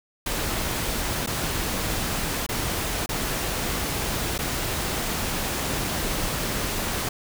pink noise with dropouts, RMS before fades -27 dBFS, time 0.26-7.09 s, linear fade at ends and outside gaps 5 ms, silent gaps 1.263-1.272 / 2.465-2.489 / 3.061-3.09 / 4.38-4.388 s, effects none

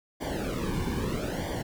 brown noise with flanger, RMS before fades -31 dBFS, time 0.2-1.63 s, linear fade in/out 20 ms, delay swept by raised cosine 0.75 to 1.57 ms, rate 0.78 Hz, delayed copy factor -0.9, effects none

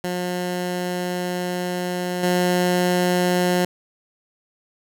15% pulse tone with level steps, 179.2 Hz, F3, 45 cents sharp, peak -17 / -11 dBFS, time 0.04-3.65 s, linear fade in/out 2 ms, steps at 2.23 s, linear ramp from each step 5 ms, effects none

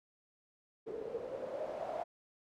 blue noise with low-pass filter sweep, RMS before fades -41 dBFS, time 0.86-2.04 s, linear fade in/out 20 ms, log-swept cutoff 420 to 690 Hz, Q 8.5, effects none

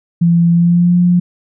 sine tone with pitch glide, 170 to 176.81 Hz, F3 to F3, -46 to +22 cents, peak -7 dBFS, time 0.21-1.2 s, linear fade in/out 10 ms, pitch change +68 cents, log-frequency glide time 0.52-0.97 s, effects none

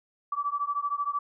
sine beating tone pair, 1148 / 1161 Hz, D6 / D6, -40 / -20 cents, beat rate 13 Hz, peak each -30 dBFS, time 0.32-1.19 s, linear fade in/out 5 ms, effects none

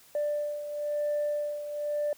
sine beating tone pair, 590 / 591 Hz, D5 / D5, +8 / +11 cents, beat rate 1 Hz, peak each -28 / -34 dBFS, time 0.15-2.13 s, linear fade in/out 2 ms, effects tanh soft clip ceiling -23 dBFS + white hiss -57 dBFS RMS until 2.17 s

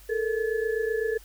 sine tone cluster, 433.8 / 461.7 / 1719 Hz, A4 / A#4 / A6, -25 / -17 / -41 cents, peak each -27 / -28 / -34 dBFS, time 0.09-1.18 s, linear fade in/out 10 ms, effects added 50 Hz sine -49 dBFS peak until 1.24 s + white hiss -54 dBFS RMS until 1.24 s

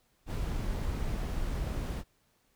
brown noise, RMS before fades -33 dBFS, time 0.26-2.04 s, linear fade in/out 50 ms, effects pink hiss -71 dBFS RMS until 2.55 s

